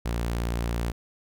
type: tone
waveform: sawtooth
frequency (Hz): 58.27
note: A#1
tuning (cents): 0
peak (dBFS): -22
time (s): 0.05-0.92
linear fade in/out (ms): 10
effects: none